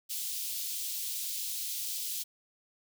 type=high-pass noise; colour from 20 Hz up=white; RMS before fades=-36 dBFS; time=0.09-2.24 s; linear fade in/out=20 ms; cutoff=3100 Hz; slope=24 dB/octave; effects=none